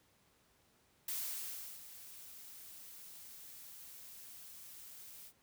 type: noise with ADSR envelope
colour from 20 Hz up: blue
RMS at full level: -39 dBFS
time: 1.08-5.33 s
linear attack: 4 ms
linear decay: 710 ms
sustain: -14 dB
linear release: 68 ms
effects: pink hiss -71 dBFS RMS until 5.42 s + high-pass 60 Hz 12 dB/octave